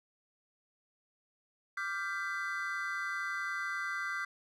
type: chord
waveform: triangle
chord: G dominant seventh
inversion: second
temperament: equal with one note detuned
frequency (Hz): 1174.7 / 1396.9 / 1568 / 2004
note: D6 / F6 / G6 / B6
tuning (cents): 0 / 0 / 0 / +25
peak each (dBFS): -39 / -39 / -36 / -39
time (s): 1.77-4.25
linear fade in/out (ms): 5
effects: none